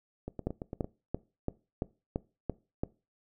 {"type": "two click trains", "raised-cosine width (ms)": 2, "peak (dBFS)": [-24, -17], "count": [6, 8], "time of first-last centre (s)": [[0.28, 0.844], [0.47, 2.835]], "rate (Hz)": [8.86, 2.96], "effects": ["noise-tail reverb RT60 0.3 s tail -21 dB re dry"]}